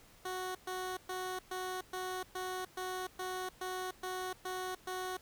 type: tone bursts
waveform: 15% pulse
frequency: 369.6 Hz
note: F#4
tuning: 2 cents flat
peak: -31 dBFS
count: 12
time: 0.25-5.17 s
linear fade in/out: 5 ms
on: 300 ms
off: 120 ms
effects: pink hiss -61 dBFS RMS until 5.21 s